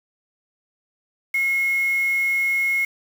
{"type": "tone with quantisation", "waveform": "sine", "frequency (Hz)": 2165, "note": "C#7", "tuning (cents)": -41, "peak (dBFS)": -18, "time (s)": [1.34, 2.85], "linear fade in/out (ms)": 5, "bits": 6, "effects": []}